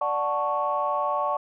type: chord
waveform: sine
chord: D major seventh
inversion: none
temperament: equal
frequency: 587.3 / 740 / 880 / 1108.7 Hz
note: D5 / F#5 / A5 / C#6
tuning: 0 / 0 / 0 / 0 cents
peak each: -28 / -30 / -29 / -26 dBFS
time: 0.01-1.37 s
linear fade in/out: 5 ms
effects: tanh soft clip ceiling -13 dBFS